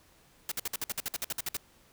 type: noise bursts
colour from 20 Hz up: white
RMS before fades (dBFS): -33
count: 14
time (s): 0.49-1.569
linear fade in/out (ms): 2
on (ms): 26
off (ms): 55
effects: pink hiss -62 dBFS RMS until 1.92 s